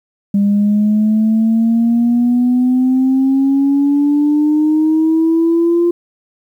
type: exponential sweep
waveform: sine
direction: up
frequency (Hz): 200 to 346.9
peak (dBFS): -8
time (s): 0.34-5.91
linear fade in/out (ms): 5
effects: tanh soft clip ceiling -6 dBFS + 8-bit